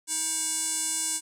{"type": "tone with band-pass filter", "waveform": "square", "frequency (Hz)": 317.7, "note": "D#4", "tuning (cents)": 36, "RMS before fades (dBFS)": -29, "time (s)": [0.07, 1.21], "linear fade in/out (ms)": 50, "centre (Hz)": 8200, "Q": 4.8, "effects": []}